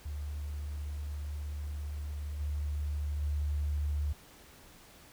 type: tone with level steps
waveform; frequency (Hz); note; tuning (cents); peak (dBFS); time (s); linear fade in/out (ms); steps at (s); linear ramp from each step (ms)
sine; 73.6; D2; +4; -35 / -31 / -29; 0.05-4.13; 10; 2.39 / 3.21; 20
effects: pink hiss -56 dBFS RMS until 5.12 s